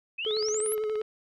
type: exponential sweep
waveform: sine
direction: up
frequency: 2489 to 11900 Hz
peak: -30 dBFS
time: 0.18-0.75 s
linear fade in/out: 10 ms
type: click train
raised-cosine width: 0.3 ms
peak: -28 dBFS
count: 14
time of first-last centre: 0.25-1.015 s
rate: 17 Hz
type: tone with vibrato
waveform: triangle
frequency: 429.8 Hz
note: A4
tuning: 41 cents flat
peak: -25 dBFS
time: 0.26-1.02 s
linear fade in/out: 5 ms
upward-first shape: sine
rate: 11 Hz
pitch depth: 28 cents each way
effects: none